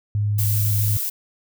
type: tone with pitch glide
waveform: sine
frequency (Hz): 103.83 to 104.73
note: G#2 to G#2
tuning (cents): 0 to +15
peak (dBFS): -18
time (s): 0.15-0.97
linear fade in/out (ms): 0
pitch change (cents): +15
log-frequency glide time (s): 0.4-0.66
type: noise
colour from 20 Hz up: violet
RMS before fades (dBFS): -25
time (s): 0.38-1.1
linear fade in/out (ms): 10
effects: none